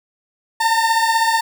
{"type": "beating tone pair", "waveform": "30% pulse", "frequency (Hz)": [900, 916], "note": ["A5", "A#5"], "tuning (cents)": [39, -31], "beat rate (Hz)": 16, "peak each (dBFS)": [-13, -17], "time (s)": [0.6, 1.41], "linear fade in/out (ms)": 10, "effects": []}